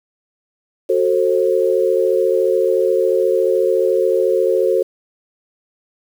sine chord, F# diminished, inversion none, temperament just, 370 / 444 / 532.8 Hz, F#4 / A4 / C5, 0 / +16 / +31 cents, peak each -17 dBFS, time 0.89-4.83 s, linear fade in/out 10 ms, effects 7-bit

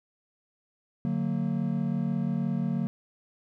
triangle chord, D augmented, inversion none, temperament just, 146.83 / 183.54 / 229.4 Hz, D3 / F#3 / A#3, 0 / -14 / -28 cents, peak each -29 / -28 / -28 dBFS, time 1.05-2.87 s, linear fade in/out 0 ms, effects none

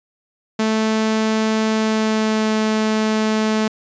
sawtooth tone with pitch glide, 219.1 to 217.2 Hz, A3 to A3, -7 to -22 cents, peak -12 dBFS, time 0.59-3.68 s, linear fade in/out 5 ms, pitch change -15 cents, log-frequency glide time 1.69-2.52 s, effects resampled to 16000 Hz

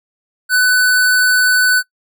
square tone, 1498 Hz, F#6, 21 cents sharp, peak -10 dBFS, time 0.49-1.83 s, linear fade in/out 50 ms, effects noise-tail reverb RT60 0.1 s tail -23 dB re dry

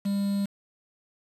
triangle tone with quantisation, 199.7 Hz, G3, 32 cents sharp, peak -22 dBFS, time 0.05-0.46 s, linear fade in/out 10 ms, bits 7, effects resampled to 32000 Hz

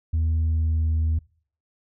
sine tone with pitch glide, 80.3 to 79.61 Hz, E2 to D#2, -45 to +40 cents, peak -17 dBFS, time 0.13-1.19 s, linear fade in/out 10 ms, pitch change -15 cents, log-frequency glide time 0.34-0.92 s, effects noise-tail reverb RT60 0.5 s tail -25 dB re dry + tanh soft clip ceiling -18 dBFS

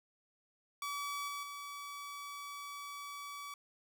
sawtooth tone with level steps, 1144 Hz, D6, 46 cents flat, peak -34 / -36 / -40 dBFS, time 0.82-3.54 s, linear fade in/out 2 ms, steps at 1.28 / 1.43 s, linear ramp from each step 2 ms, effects none

